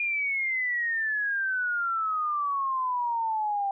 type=exponential sweep; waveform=sine; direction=down; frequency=2433 to 784 Hz; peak=-25 dBFS; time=0-3.71 s; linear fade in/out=2 ms; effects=none